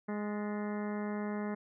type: harmonic tone with a mistuned harmonic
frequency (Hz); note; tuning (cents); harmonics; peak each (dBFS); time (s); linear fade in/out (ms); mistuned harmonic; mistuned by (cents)
208.1; G#3; +4; 1 / 2 / 3 / 4 / 5 / 6 / 7 / 8 / 9 / 10; -35 / -41 / -45 / -47 / -49 / -51 / -52 / -53 / -54 / -55; 0.08-1.55; 10; 8; +68
effects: none